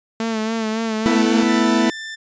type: tone with vibrato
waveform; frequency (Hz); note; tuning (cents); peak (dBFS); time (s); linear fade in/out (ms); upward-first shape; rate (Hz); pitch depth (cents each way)
sawtooth; 222.2; A3; +17; -16; 0.2-1.43; 2; sine; 3.6; 42
type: chord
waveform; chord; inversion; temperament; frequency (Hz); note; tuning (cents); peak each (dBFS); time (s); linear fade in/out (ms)
40% pulse; A suspended second; none; equal; 220 / 246.9 / 329.6; A3 / B3 / E4; 0 / 0 / 0; -18; 1.06-1.9; 0
type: tone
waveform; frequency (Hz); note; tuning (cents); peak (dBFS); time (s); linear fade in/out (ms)
sawtooth; 1777; A6; +17; -25; 1.47-2.16; 20
effects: resampled to 16000 Hz